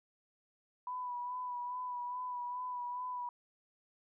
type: tone with vibrato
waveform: sine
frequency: 987.8 Hz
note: B5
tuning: in tune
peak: -37 dBFS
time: 0.87-3.29 s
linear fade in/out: 2 ms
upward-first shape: sine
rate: 2.4 Hz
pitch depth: 28 cents each way
effects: none